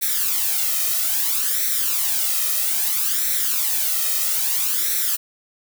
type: noise with flanger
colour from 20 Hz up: blue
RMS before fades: -21 dBFS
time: 0.01-5.17 s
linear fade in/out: 20 ms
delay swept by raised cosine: 0.51 to 1.61 ms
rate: 0.61 Hz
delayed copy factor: +0.7
effects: none